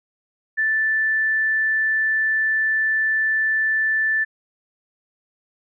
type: tone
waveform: sine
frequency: 1760 Hz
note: A6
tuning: in tune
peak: -17 dBFS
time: 0.57-4.25 s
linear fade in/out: 20 ms
effects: none